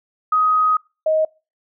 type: tone pair in turn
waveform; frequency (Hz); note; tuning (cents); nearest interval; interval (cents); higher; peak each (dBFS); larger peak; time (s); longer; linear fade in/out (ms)
sine; 1256 / 628; D#6 / D#5; +16 / +16; octave; 1200; first; -13 / -14; first; 0.32-0.77 / 1.06-1.25; first; 5
effects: noise-tail reverb RT60 0.3 s tail -25 dB re dry